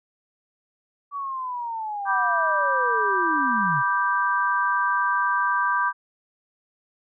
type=linear sweep; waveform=sine; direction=down; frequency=1147 to 123.47 Hz; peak=-27 dBFS; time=1.11-3.83 s; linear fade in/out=50 ms
type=chord; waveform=sine; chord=G major; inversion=first; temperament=just; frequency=980 / 1176 / 1568 Hz; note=B5 / D6 / G6; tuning=-14 / +2 / 0 cents; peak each=-24 dBFS; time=2.05-5.93 s; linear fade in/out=50 ms
effects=none